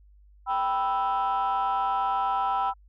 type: chord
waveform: sine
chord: E minor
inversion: first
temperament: equal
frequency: 784 / 987.8 / 1318.5 Hz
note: G5 / B5 / E6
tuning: 0 / 0 / 0 cents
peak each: -25 / -26 / -28 dBFS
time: 0.46-2.74 s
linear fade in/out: 50 ms
effects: tanh soft clip ceiling -19 dBFS + added 50 Hz sine -52 dBFS peak until 2.88 s